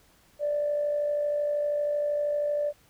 sine tone with amplitude modulation, 587.3 Hz, D5, in tune, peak -22 dBFS, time 0.39-2.73 s, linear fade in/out 50 ms, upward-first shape sine, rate 52.8 Hz, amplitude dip 40%, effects tanh soft clip ceiling -18 dBFS + pink hiss -61 dBFS RMS until 2.89 s

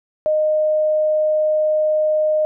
sine tone, 616 Hz, D#5, 17 cents flat, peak -14 dBFS, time 0.26-2.45 s, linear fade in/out 0 ms, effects none

